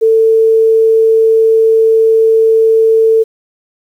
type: tone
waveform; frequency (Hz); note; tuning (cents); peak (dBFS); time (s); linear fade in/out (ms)
sine; 446.4; A4; +25; -5; 0.01-3.24; 20
effects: 7-bit